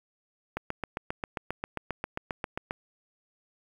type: click train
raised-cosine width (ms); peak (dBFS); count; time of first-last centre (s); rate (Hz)
0.5; -16; 17; 0.57-2.709; 7.48
effects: 8-bit